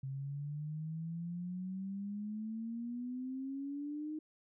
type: exponential sweep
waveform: sine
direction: up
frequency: 133.1 to 311.1 Hz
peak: -38 dBFS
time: 0.03-4.19 s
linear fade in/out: 5 ms
effects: none